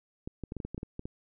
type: clicks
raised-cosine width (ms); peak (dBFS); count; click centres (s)
3; -24; 11; 0.275 / 0.437 / 0.521 / 0.567 / 0.602 / 0.65 / 0.746 / 0.779 / 0.831 / 0.994 / 1.055
effects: none